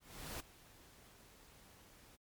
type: noise with ADSR envelope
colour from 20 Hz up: pink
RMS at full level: -44 dBFS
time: 0-2.17 s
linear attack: 400 ms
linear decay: 7 ms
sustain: -18 dB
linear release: 23 ms
effects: MP3 96 kbps